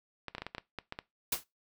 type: clicks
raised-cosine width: 0.3 ms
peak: -22 dBFS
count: 10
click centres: 0.283 / 0.35 / 0.382 / 0.42 / 0.466 / 0.549 / 0.582 / 0.787 / 0.924 / 0.989 s
type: noise with exponential decay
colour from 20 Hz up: white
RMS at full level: -26 dBFS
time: 1.32-1.44 s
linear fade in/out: 5 ms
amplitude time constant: 26 ms
effects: noise-tail reverb RT60 0.2 s tail -20 dB re dry